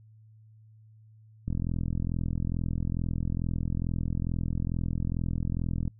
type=click train; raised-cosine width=5 ms; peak=-18 dBFS; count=187; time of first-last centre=1.48-5.877 s; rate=42.3 Hz; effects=noise-tail reverb RT60 0.1 s tail -23 dB re dry + added 109 Hz sine -52 dBFS peak until 5.99 s